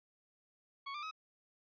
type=tone with pitch steps; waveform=sawtooth; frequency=1108.7 / 1188.3 / 1273.6 Hz; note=C#6 / D6 / D#6; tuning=0 / +20 / +40 cents; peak=-37 dBFS; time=0.86-1.112 s; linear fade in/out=10 ms; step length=84 ms; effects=resampled to 11025 Hz